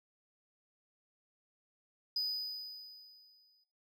triangle tone with exponential decay, 4978 Hz, D#8, in tune, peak -28 dBFS, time 2.16-3.64 s, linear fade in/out 5 ms, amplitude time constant 320 ms, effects noise-tail reverb RT60 0.4 s tail -20 dB re dry + tanh soft clip ceiling -27 dBFS

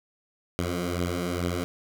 10% pulse beating tone pair, 87.31 / 89.61 Hz, F2 / F2, 0 / +45 cents, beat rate 2.3 Hz, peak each -20 / -24 dBFS, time 0.59-1.64 s, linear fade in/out 0 ms, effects none

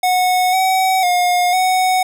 square tone with pitch steps, 733 / 755 / 715 / 743 Hz, F#5 / F#5 / F5 / F#5, -16 / +35 / +41 / +7 cents, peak -13 dBFS, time 0.03-2.03 s, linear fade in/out 5 ms, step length 500 ms, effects none

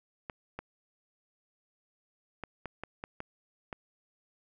clicks, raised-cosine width 0.5 ms, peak -23 dBFS, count 8, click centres 0.298 / 0.59 / 2.437 / 2.657 / 2.836 / 3.039 / 3.204 / 3.728 s, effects none

